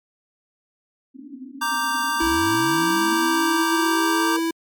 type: band-pass noise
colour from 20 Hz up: pink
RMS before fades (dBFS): -38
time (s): 1.14-3.27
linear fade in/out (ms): 20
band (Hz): 250 to 290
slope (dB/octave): 96
type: chord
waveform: square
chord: G minor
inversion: first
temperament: equal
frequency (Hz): 932.3 / 1174.7 / 1568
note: Bb5 / D6 / G6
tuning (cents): 0 / 0 / 0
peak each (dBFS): -26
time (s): 1.61-4.37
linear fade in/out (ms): 10
type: tone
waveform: square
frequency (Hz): 329.6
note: E4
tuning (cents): 0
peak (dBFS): -21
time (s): 2.2-4.51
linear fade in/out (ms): 5
type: linear sweep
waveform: sine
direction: up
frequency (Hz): 52 to 466.2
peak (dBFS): -30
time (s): 2.22-4.39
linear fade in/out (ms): 0
effects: MP3 96 kbps